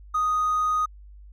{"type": "tone with hard clipping", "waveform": "triangle", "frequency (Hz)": 1244.5, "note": "D#6", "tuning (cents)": 0, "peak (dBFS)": -21, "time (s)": [0.14, 0.86], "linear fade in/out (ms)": 10, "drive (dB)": 4, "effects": ["added 50 Hz sine -43 dBFS peak until 1.32 s"]}